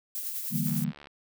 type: noise with tremolo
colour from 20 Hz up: violet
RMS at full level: -33 dBFS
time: 0.15-0.84 s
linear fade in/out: 0 ms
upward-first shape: sine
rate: 10 Hz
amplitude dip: 40%
type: chord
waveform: sine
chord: E half-diminished seventh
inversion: third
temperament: equal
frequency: 146.83 / 164.81 / 196 / 233.1 Hz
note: D3 / E3 / G3 / Bb3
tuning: 0 / 0 / 0 / 0 cents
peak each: -32 dBFS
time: 0.5-0.93 s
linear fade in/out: 50 ms
type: click train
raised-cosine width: 0.3 ms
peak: -31 dBFS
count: 30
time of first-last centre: 0.67-1.071 s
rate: 72.3 Hz
effects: none